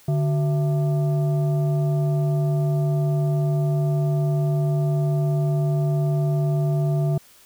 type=tone with frequency modulation; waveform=sine; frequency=146.83 Hz; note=D3; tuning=in tune; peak=-18 dBFS; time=0.08-7.18 s; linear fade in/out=5 ms; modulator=521 Hz; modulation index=0.48; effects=white hiss -52 dBFS RMS until 7.45 s